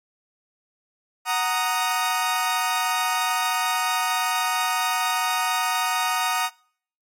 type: chord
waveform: sawtooth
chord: D# minor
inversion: first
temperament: equal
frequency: 740 / 932.3 / 1244.5 Hz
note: F#5 / A#5 / D#6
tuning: 0 / 0 / 0 cents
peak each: -23 / -22 / -22 dBFS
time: 1.25-6.5 s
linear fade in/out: 50 ms
effects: noise-tail reverb RT60 0.6 s tail -26 dB re dry + AAC 48 kbps